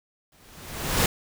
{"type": "noise with exponential growth", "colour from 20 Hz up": "pink", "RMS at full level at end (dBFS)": -19, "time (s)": [0.32, 1.06], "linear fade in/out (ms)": 2, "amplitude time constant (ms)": 160, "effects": []}